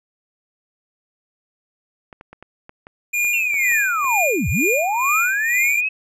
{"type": "clicks", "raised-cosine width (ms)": 0.5, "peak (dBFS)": -24, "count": 10, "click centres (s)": [2.128, 2.211, 2.33, 2.426, 2.694, 2.869, 3.247, 3.542, 3.717, 4.045]}
{"type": "tone with tremolo", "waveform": "square", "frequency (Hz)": 2422, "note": "D#7", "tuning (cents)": -47, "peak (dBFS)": -17, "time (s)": [3.13, 5.81], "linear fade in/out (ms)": 10, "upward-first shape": "sine", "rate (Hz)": 2.1, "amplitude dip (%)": 75}
{"type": "linear two-way sweep", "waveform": "sine", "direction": "down then up", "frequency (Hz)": [2797, 61.8, 2600], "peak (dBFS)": -18, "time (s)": [3.33, 5.89], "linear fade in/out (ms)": 10, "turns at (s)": 4.49}
{"effects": ["resampled to 32000 Hz"]}